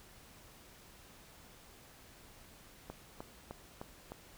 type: click train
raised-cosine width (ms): 1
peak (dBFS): -29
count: 5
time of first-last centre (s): 2.9-4.12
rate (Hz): 3.28
effects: pink hiss -58 dBFS RMS until 4.37 s